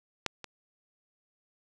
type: clicks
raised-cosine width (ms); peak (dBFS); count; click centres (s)
0.2; -11 / -23; 2; 0.263 / 0.443
effects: none